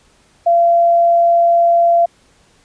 sine tone, 684 Hz, F5, 36 cents flat, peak -8 dBFS, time 0.46-2.06 s, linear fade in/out 10 ms, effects pink hiss -53 dBFS RMS until 2.64 s + resampled to 22050 Hz

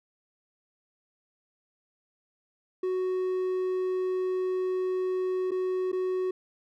triangle tone with dropouts, 370.4 Hz, F#4, 2 cents sharp, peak -24 dBFS, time 2.83-6.31 s, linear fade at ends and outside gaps 5 ms, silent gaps 5.509-5.516 / 5.918-5.928 s, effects none

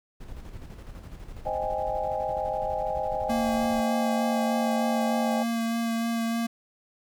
brown noise with tremolo, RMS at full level -39 dBFS, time 0.2-3.81 s, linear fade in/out 10 ms, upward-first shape square, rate 12 Hz, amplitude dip 45%
sine chord, Ab major seventh, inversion first, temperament equal, 523.3 / 622.3 / 784 / 830.6 Hz, C5 / Eb5 / G5 / Ab5, 0 / 0 / 0 / 0 cents, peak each -33 / -31 / -32 / -32 dBFS, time 1.45-5.44 s, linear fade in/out 20 ms
square tone with vibrato, 230 Hz, A#3, 23 cents flat, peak -26 dBFS, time 3.29-6.47 s, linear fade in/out 10 ms, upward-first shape sine, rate 3.3 Hz, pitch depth 13 cents each way
effects none

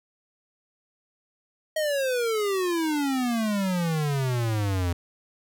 square exponential sweep, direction down, 635 to 85 Hz, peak -24 dBFS, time 1.76-4.93 s, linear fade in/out 5 ms, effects none

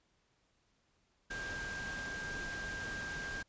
sine tone in noise, 1596 Hz, G6, 31 cents sharp, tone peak -40 dBFS, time 1.3-3.43 s, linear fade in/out 10 ms, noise pink, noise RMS -45 dBFS, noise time 1.3-3.43 s, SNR +2 dB, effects pink hiss -75 dBFS RMS until 3.48 s + resampled to 16000 Hz

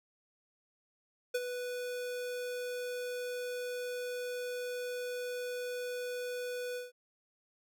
square tone with ADSR envelope, 493.9 Hz, B4, in tune, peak -29 dBFS, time 1.34-6.92 s, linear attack 10 ms, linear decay 41 ms, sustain -8 dB, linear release 160 ms, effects none

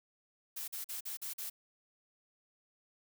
blue noise bursts, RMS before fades -41 dBFS, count 6, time 0.56-1.5 s, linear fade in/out 10 ms, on 120 ms, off 44 ms, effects none

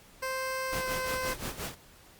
15% pulse tone with pitch glide, 523 to 515.8 Hz, C5 to C5, -1 to -25 cents, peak -25 dBFS, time 0.22-1.34 s, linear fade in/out 10 ms, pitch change -24 cents, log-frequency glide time 0.7-0.87 s
pink noise with tremolo, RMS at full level -35 dBFS, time 0.72-1.75 s, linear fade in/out 10 ms, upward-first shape sine, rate 5.7 Hz, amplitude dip 75%
effects pink hiss -56 dBFS RMS until 2.19 s + Opus 48 kbps

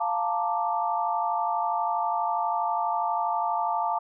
sine chord, Bb major seventh, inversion second, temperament equal, 698.5 / 880 / 932.3 / 1174.7 Hz, F5 / A5 / Bb5 / D6, 0 / 0 / 0 / 0 cents, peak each -29 / -27 / -33 / -31 dBFS, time 0-3.99 s, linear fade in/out 10 ms, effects none

